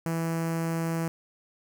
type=tone with notch filter; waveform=sawtooth; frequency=164.81 Hz; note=E3; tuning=in tune; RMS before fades=-29 dBFS; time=0.06-1.08 s; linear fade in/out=0 ms; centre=3600 Hz; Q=0.98; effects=none